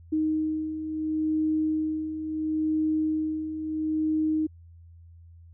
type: beating tone pair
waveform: sine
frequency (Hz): 311.1 / 311.83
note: D#4 / D#4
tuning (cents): 0 / +4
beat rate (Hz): 0.73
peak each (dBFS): -32 / -25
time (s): 0.12-4.47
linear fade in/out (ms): 10
effects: added 84 Hz sine -47 dBFS peak until 5.53 s